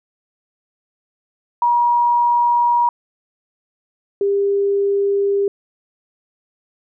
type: tone pair in turn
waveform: sine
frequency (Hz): 956 / 399.7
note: A#5 / G4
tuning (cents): +43 / +34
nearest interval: octave + minor third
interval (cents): 1509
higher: first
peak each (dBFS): -12 / -14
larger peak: first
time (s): 1.62-2.89 / 4.21-5.48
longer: neither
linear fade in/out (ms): 2
effects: none